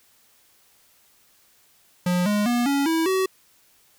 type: tone with pitch steps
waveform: square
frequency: 178.5 / 207.4 / 241 / 280.1 / 325.5 / 378.2 Hz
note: F3 / G#3 / B3 / C#4 / E4 / F#4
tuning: +38 / -2 / -42 / +18 / -22 / +38 cents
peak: -20 dBFS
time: 2.06-3.26 s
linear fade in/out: 5 ms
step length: 200 ms
effects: white hiss -59 dBFS RMS until 3.98 s